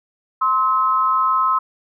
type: tone pair together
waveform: sine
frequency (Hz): 1046.5 / 1287.4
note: C6 / E6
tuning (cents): 0 / -41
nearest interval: major third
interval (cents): 359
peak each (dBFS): -17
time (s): 0.41-1.59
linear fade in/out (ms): 10
effects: none